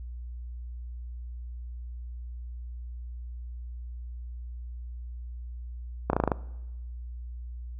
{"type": "slowing click train", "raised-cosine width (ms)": 1, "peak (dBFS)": -9, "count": 7, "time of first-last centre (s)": [6.1, 6.318], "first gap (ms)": 32, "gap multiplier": 1.05, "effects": ["noise-tail reverb RT60 1.0 s tail -21 dB re dry", "added 60 Hz sine -36 dBFS peak until 7.79 s"]}